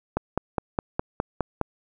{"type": "click train", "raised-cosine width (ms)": 1, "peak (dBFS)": -9, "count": 8, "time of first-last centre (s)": [0.17, 1.613], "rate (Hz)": 4.85, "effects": []}